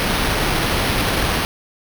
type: noise with sample-and-hold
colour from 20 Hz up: pink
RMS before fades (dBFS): -19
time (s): 0-1.45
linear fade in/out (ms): 0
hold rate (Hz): 7350
effects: none